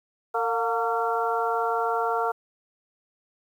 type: harmonic tone with a mistuned harmonic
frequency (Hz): 228.2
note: A#3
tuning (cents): -37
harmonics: 2 / 3 / 4 / 5 / 6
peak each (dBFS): -28 / -28 / -29 / -33 / -29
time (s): 0.34-2.32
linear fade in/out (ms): 10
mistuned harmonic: 3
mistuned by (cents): +58
effects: 9-bit